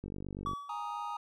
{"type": "click train", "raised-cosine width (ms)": 3, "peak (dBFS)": -28, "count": 25, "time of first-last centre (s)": [0.04, 0.534], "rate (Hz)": 48.6}
{"type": "tone with exponential decay", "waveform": "triangle", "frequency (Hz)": 1141, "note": "C#6", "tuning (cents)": 50, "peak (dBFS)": -29, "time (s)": [0.46, 1.02], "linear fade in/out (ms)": 2, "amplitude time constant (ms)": 120}
{"type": "chord", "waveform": "triangle", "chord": "Ab suspended second", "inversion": "none", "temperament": "just", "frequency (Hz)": [830.6, 934.4, 1245.9], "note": ["Ab5", "Bb5", "Eb6"], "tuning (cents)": [0, 4, 2], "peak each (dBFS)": [-39, -38, -38], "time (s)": [0.69, 1.17], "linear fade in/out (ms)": 5}
{"effects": []}